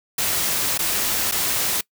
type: noise with dropouts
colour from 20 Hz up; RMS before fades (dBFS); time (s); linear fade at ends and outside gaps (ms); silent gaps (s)
white; -22; 0.18-1.81; 5; 0.778-0.79 / 1.314-1.321
effects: noise-tail reverb RT60 0.1 s tail -23 dB re dry